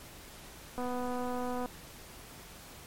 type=click train; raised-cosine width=1 ms; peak=-24 dBFS; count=219; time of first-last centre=0.78-1.659 s; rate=248 Hz; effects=pink hiss -50 dBFS RMS until 2.86 s + MP3 64 kbps